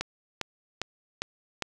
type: click train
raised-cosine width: 0.2 ms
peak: -12 dBFS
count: 5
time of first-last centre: 0.01-1.623 s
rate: 2.48 Hz
effects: none